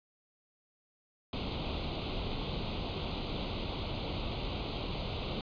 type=noise with comb filter; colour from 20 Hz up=pink; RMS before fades=-36 dBFS; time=1.33-5.41 s; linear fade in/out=2 ms; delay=0.29 ms; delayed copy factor=+0.85; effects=resampled to 11025 Hz